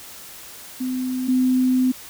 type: tone pair in turn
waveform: sine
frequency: 255.5 / 255.5 Hz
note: C4 / C4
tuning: -41 / -41 cents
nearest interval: unison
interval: 0 cents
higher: neither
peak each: -22 / -15 dBFS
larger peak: second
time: 0.8-1.28 / 1.28-1.92 s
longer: second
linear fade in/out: 10 ms
effects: white hiss -40 dBFS RMS until 2.09 s